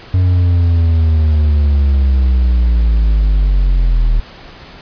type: linear sweep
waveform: triangle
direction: down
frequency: 92.4 to 38.64 Hz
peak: -6 dBFS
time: 0.14-4.2 s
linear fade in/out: 0 ms
effects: pink hiss -36 dBFS RMS until 4.81 s + resampled to 11025 Hz